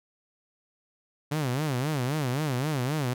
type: tone with vibrato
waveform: sawtooth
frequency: 138.59 Hz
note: C#3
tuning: in tune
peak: -22 dBFS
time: 1.31-3.14 s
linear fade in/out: 10 ms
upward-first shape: sine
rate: 3.8 Hz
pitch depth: 220 cents each way
effects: none